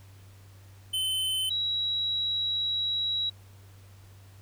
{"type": "tone pair in turn", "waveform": ["square", "sine"], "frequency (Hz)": [3057, 3879], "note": ["G7", "B7"], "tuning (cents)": [-44, -32], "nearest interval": "major third", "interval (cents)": 412, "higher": "second", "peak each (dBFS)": [-27, -26], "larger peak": "second", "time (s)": [[0.93, 1.5], [1.5, 3.3]], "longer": "second", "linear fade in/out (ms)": 10, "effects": ["added 97 Hz sine -49 dBFS peak until 4.41 s", "pink hiss -59 dBFS RMS until 4.41 s"]}